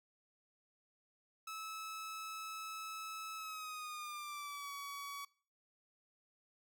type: tone with pitch glide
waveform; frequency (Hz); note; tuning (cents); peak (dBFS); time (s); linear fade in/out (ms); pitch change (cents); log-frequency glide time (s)
sawtooth; 1300 to 1131.7; E6 to C#6; -24 to +35; -40; 1.47-5.25; 5; -241; 3.36-4.71
effects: noise-tail reverb RT60 0.5 s tail -23 dB re dry